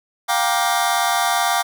sawtooth chord, G minor seventh, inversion third, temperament just, 705.6 / 784 / 940.8 / 1176 Hz, F5 / G5 / Bb5 / D6, +18 / 0 / +16 / +2 cents, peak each -17 / -18 / -20 / -19 dBFS, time 0.28-1.63 s, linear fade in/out 20 ms, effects none

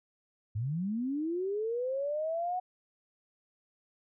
sine linear sweep, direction up, 98 to 741 Hz, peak -30 dBFS, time 0.55-2.6 s, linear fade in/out 10 ms, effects none

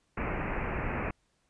pink low-pass noise, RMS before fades -33 dBFS, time 0.17-1.11 s, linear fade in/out 5 ms, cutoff 2600 Hz, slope 96 dB/octave, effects pink hiss -73 dBFS RMS until 1.49 s + resampled to 22050 Hz

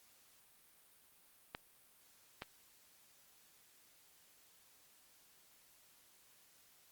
clicks, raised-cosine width 0.3 ms, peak -26 dBFS, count 2, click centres 1.549 / 2.421 s, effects white hiss -67 dBFS RMS until 6.91 s + Opus 48 kbps

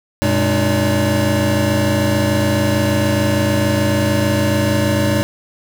square tone cluster, 93.4 / 120.1 / 208.3 / 304.9 / 571 Hz, F#2 / B2 / G#3 / D#4 / D5, +17 / -48 / +5 / -35 / -49 cents, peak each -21 dBFS, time 0.22-5.23 s, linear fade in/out 0 ms, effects none

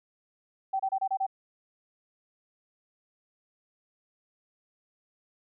sine tone bursts, 772 Hz, G5, 27 cents flat, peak -25 dBFS, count 6, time 0.73-1.266 s, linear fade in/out 10 ms, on 66 ms, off 28 ms, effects none

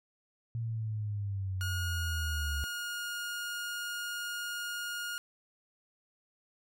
sine linear sweep, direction down, 116.54 to 69.3 Hz, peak -32 dBFS, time 0.55-2.64 s, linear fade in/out 0 ms
sawtooth tone with pitch glide, 1436 to 1426.9 Hz, F6 to F6, +48 to +37 cents, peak -32 dBFS, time 1.61-5.18 s, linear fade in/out 0 ms, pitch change -11 cents, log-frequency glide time 2.31-3.08 s
effects none

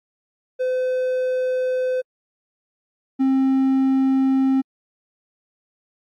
triangle tone pair in turn, 510 / 266.1 Hz, C5 / C4, -44 / +29 cents, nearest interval major seventh, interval 1127 cents, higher first, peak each -17 / -13 dBFS, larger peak second, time 0.59-2.02 / 3.19-4.62 s, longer neither, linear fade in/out 20 ms, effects AAC 64 kbps

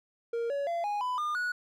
triangle tone with pitch steps, 466.2 / 564.1 / 682.6 / 825.9 / 999.3 / 1209.2 / 1463.1 Hz, A#4 / C#5 / F5 / G#5 / B5 / D#6 / F#6, 0 / +30 / -40 / -10 / +20 / -50 / -20 cents, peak -27 dBFS, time 0.33-1.52 s, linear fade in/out 5 ms, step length 170 ms, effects none

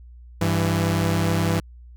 sawtooth tone pair together, 98.88 / 166.3 Hz, G2 / E3, +15 / +16 cents, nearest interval major sixth, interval 901 cents, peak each -18 dBFS, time 0.41-1.6 s, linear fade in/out 5 ms, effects added 60 Hz sine -41 dBFS peak until 1.96 s

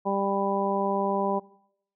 harmonic tone, 197.7 Hz, G3, 15 cents sharp, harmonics 1 / 2 / 3 / 4 / 5, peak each -30 / -30 / -30 / -30 / -30 dBFS, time 0.05-1.4 s, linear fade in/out 20 ms, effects noise-tail reverb RT60 0.7 s tail -21 dB re dry

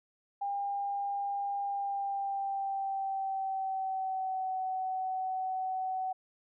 sine tone with pitch glide, 802 to 752.6 Hz, G5 to F#5, +39 to +29 cents, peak -31 dBFS, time 0.41-6.13 s, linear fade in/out 10 ms, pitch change -110 cents, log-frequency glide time 1.62-4.56 s, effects none

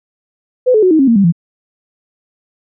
sine tone with pitch steps, 504 / 431.2 / 368.9 / 315.7 / 270.1 / 231.1 / 197.72 / 169.16 Hz, B4 / A4 / F#4 / D#4 / C#4 / A#3 / G3 / E3, +35 / -35 / -5 / +25 / -45 / -15 / +15 / +45 cents, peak -6 dBFS, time 0.66-1.324 s, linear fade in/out 20 ms, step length 83 ms, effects none

